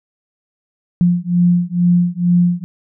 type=beating tone pair; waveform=sine; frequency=174.61 / 176.81 Hz; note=F3 / F3; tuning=0 / +22 cents; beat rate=2.2 Hz; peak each=-14 dBFS; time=1.01-2.64 s; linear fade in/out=0 ms; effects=none